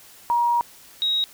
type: tone pair in turn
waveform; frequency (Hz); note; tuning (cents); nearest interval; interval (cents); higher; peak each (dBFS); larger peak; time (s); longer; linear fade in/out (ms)
sine; 950 / 3800; A#5 / A#7; +33 / +33; 2 octaves; 2400; second; -17 / -19; first; 0.3-0.61 / 1.02-1.24; first; 0
effects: white hiss -48 dBFS RMS until 1.33 s